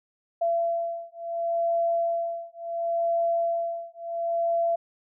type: beating tone pair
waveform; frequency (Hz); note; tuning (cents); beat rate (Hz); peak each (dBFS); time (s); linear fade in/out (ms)
sine; 676 / 676.71; E5 / E5; +43 / +45; 0.71; -27; 0.41-4.76; 10
effects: none